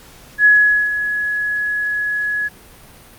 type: tone with ADSR envelope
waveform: sine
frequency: 1686 Hz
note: G#6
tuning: 26 cents sharp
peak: -6 dBFS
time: 0.38-2.49 s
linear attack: 71 ms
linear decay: 450 ms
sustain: -11 dB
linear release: 23 ms
effects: pink hiss -43 dBFS RMS until 3.18 s + Opus 48 kbps